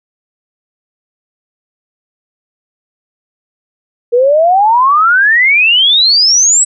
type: exponential sweep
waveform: sine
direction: up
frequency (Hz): 466.2 to 8030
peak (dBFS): -5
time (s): 4.12-6.65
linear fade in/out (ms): 20
effects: none